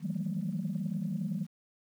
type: tone cluster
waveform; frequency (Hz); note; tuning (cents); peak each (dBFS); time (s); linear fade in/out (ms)
sine; 159.6 / 170.1 / 189.9 / 208.2 / 226.9; D#3 / F3 / F#3 / G#3 / A#3; +44 / -45 / +45 / +5 / -47; -36 / -39 / -34 / -39 / -40; 0-1.47; 50
effects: tanh soft clip ceiling -24 dBFS + 10-bit